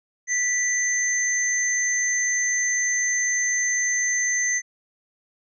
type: tone pair together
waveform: sine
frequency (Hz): 1966 / 6242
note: B6 / G8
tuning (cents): -8 / -8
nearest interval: octave + minor sixth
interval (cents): 2000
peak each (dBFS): -23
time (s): 0.27-4.62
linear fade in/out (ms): 50
effects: none